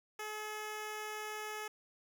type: tone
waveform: 10% pulse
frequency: 426.6 Hz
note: G#4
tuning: 46 cents sharp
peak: -32 dBFS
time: 0.19-1.68 s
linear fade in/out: 5 ms
effects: none